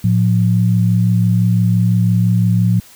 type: tone pair together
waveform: sine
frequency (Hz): 112.2 / 178.1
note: A2 / F3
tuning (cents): +34 / +34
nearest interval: minor sixth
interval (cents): 800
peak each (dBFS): -12 / -14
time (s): 0.04-2.8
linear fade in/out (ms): 5
effects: white hiss -43 dBFS RMS until 2.95 s